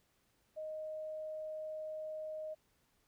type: tone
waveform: sine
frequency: 622.3 Hz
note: D#5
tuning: in tune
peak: -40 dBFS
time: 0.56-2.55 s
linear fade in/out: 20 ms
effects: pink hiss -75 dBFS RMS until 3.07 s